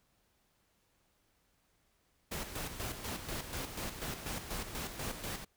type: noise with tremolo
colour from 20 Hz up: pink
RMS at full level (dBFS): -39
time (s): 2.31-5.45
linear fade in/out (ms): 10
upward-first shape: square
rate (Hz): 4.1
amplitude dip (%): 55
effects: pink hiss -74 dBFS RMS until 5.56 s